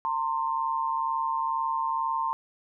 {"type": "tone pair together", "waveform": "sine", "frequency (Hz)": [909.9, 1052], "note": ["A#5", "C6"], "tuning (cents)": [-42, 9], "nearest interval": "minor third", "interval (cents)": 251, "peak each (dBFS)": -28, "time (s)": [0.05, 2.33], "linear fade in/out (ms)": 0, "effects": []}